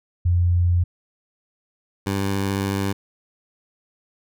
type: tone pair in turn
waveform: sine / 15% pulse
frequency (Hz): 87.7 / 98.44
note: F2 / G2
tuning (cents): +8 / +8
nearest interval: major second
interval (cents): 200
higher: second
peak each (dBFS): -15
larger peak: neither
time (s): 0.25-0.84 / 2.06-2.93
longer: second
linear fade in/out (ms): 10
effects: none